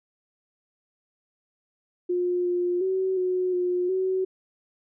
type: tone with pitch steps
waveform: sine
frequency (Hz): 356.6 / 354.3 / 377.8 / 366.6 / 358.5 / 375.7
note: F4 / F4 / F#4 / F#4 / F4 / F#4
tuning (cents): +36 / +25 / +36 / -16 / +45 / +26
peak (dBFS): -22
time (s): 2.09-4.25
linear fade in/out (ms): 10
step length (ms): 360
effects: none